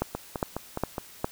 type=two click trains; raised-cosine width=1 ms; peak=-16 / -11 dBFS; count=5 / 4; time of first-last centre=0.15-0.982 / 0.02-1.244 s; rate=4.81 / 2.45 Hz; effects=white hiss -49 dBFS RMS until 1.31 s